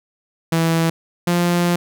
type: tone pair in turn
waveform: sawtooth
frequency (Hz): 164.5 / 174.28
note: E3 / F3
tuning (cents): -3 / -3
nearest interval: minor second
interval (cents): 100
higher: second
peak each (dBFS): -11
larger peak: neither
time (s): 0.52-0.9 / 1.27-1.76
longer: second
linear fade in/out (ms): 5
effects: none